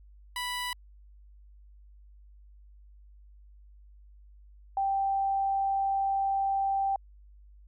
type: tone pair in turn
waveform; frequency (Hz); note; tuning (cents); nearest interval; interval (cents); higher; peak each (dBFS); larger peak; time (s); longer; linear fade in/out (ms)
15% pulse / sine; 987 / 783.4; B5 / G5; -1 / -1; major third; 400; first; -25; neither; 0.36-0.73 / 4.77-6.96; second; 2
effects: added 50 Hz sine -51 dBFS peak until 7.67 s